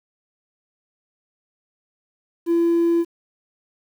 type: tone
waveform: triangle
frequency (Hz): 338.1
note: E4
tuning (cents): +44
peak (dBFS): -12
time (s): 2.46-3.05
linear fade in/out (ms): 50
effects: tanh soft clip ceiling -11 dBFS + 8-bit